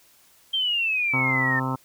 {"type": "exponential sweep", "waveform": "sine", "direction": "down", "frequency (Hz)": [3183, 1792], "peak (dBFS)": -21, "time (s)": [0.53, 1.6], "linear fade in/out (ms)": 10}
{"type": "harmonic tone", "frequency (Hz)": 130.81, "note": "C3", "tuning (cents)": 0, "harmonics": [1, 2, 3, 4, 5, 6, 7, 8, 9, 10], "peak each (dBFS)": [-28, -29, -40, -38, -42, -38, -32, -33, -41, -34], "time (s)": [1.13, 1.76], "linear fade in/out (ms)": 10}
{"effects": ["white hiss -57 dBFS RMS until 1.84 s"]}